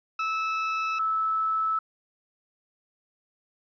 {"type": "tone pair in turn", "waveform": ["30% pulse", "sine"], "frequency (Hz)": [1307, 1307], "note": ["E6", "E6"], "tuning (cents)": [-15, -15], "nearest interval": "unison", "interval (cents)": 0, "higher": "neither", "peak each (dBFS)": -23, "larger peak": "neither", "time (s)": [[0.19, 0.99], [0.99, 1.79]], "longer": "neither", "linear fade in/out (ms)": 5, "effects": ["resampled to 11025 Hz", "10-bit"]}